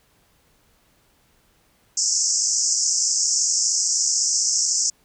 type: band-pass noise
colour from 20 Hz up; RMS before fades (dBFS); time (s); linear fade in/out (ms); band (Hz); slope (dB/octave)
pink; -21; 1.97-4.9; 5; 5200 to 7700; 96
effects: pink hiss -61 dBFS RMS until 5.04 s